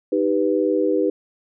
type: chord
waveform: sine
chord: Eb augmented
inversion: none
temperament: equal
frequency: 311.1 / 392 / 493.9 Hz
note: Eb4 / G4 / B4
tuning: 0 / 0 / 0 cents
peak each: -21 dBFS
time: 0.12-1.1 s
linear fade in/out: 5 ms
effects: none